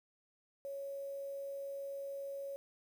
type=tone with quantisation; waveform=sine; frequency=554.4 Hz; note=C#5; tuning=in tune; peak=-40 dBFS; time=0.65-2.56 s; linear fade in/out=0 ms; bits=10; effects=none